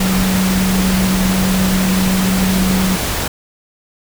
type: tone in noise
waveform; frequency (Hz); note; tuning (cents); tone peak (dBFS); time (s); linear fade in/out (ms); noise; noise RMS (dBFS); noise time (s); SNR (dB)
sine; 187.8; F#3; +26; -13; 0-2.96; 5; pink; -19; 0-3.28; +3
effects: none